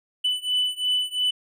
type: beating tone pair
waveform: triangle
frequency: 2989 / 2991.9 Hz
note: F#7 / F#7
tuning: +17 / +19 cents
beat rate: 2.9 Hz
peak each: -23 / -24 dBFS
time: 0.24-1.31 s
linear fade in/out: 10 ms
effects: none